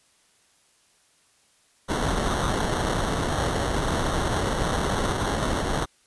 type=noise with sample-and-hold; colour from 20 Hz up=pink; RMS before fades=-25 dBFS; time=1.88-5.86 s; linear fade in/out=20 ms; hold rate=2450 Hz; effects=white hiss -62 dBFS RMS until 6.06 s + resampled to 24000 Hz